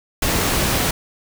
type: noise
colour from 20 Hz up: pink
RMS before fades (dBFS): -19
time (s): 0.22-0.91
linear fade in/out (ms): 5
effects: none